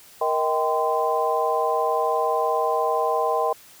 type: tone cluster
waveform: sine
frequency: 469.1 / 632 / 783 / 1030 Hz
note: A#4 / D#5 / G5 / C6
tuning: +11 / +27 / -2 / -28 cents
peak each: -25 dBFS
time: 0.21-3.53 s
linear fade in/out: 5 ms
effects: white hiss -49 dBFS RMS until 3.8 s